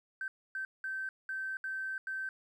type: tone bursts at uneven times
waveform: triangle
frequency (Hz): 1549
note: G6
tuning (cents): -21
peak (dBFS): -31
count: 6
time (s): 0.21-0.28 / 0.55-0.65 / 0.84-1.09 / 1.29-1.57 / 1.64-1.98 / 2.07-2.29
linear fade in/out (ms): 2
effects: tanh soft clip ceiling -33 dBFS